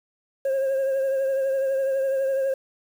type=tone with vibrato; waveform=sine; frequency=538 Hz; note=C5; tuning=48 cents sharp; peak=-18 dBFS; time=0.45-2.54 s; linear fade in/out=5 ms; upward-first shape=triangle; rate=12 Hz; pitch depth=39 cents each way; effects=tanh soft clip ceiling -20 dBFS + 8-bit